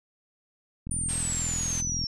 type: click train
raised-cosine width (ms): 5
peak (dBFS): -23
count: 50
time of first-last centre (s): 0.87-2.039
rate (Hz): 41.9
type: exponential sweep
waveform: sine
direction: down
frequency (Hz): 9397 to 5400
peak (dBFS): -28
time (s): 0.91-2.07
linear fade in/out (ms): 2
type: noise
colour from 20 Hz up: white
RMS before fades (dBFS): -36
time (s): 1.08-1.82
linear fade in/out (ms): 20
effects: resampled to 24000 Hz